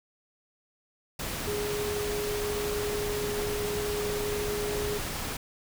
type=tone in noise; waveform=sine; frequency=415.3 Hz; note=G#4; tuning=in tune; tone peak=-30 dBFS; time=1.47-4.98 s; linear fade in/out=5 ms; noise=pink; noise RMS=-34 dBFS; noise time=1.19-5.37 s; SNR=+1 dB; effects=none